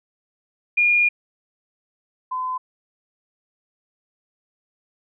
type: tone pair in turn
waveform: sine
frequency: 2425 / 1019.6 Hz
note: D#7 / C6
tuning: -45 / -45 cents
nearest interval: octave + minor third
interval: 1500 cents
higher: first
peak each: -14 / -23 dBFS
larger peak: first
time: 0.77-1.09 / 2.31-2.58 s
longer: first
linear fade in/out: 10 ms
effects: none